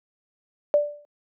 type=tone with exponential decay; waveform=sine; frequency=587.3 Hz; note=D5; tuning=in tune; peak=-12 dBFS; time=0.74-1.05 s; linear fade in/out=0 ms; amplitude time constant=67 ms; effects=high-pass 300 Hz 12 dB/octave